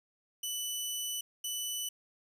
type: tone pair in turn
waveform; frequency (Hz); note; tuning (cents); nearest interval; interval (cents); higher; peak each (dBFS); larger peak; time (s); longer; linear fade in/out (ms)
15% pulse; 2980 / 2980; F#7 / F#7; +12 / +12; unison; 0; neither; -27; neither; 0.43-1.21 / 1.44-1.89; first; 5
effects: 11-bit